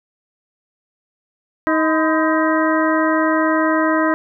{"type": "harmonic tone with a mistuned harmonic", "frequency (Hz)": 315.6, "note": "D#4", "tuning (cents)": 25, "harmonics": [1, 2, 3, 4, 5, 6], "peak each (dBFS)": [-17, -20, -22, -23, -24, -25], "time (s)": [1.67, 4.14], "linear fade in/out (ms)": 0, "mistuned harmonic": 3, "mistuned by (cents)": 120, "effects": []}